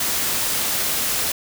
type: noise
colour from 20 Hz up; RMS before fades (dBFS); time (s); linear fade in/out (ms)
white; -22; 0-1.32; 5
effects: none